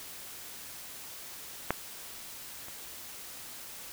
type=clicks; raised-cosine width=0.5 ms; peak=-11 / -30 dBFS; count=2; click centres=1.706 / 2.684 s; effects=white hiss -45 dBFS RMS until 3.92 s